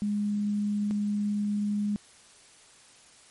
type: tone pair in turn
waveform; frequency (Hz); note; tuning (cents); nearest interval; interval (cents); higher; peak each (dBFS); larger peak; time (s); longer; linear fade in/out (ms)
sine; 206.6 / 206.6; G#3 / G#3; -9 / -9; unison; 0; neither; -25 / -25; neither; 0.02-0.91 / 0.91-1.96; second; 0
effects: white hiss -55 dBFS RMS until 3.3 s + MP3 48 kbps